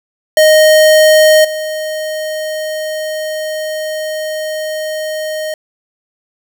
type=tone with level steps; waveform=square; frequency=621 Hz; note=D#5; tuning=3 cents flat; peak=-5 / -18 dBFS; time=0.37-5.54 s; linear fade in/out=2 ms; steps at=1.44 s; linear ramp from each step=10 ms; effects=none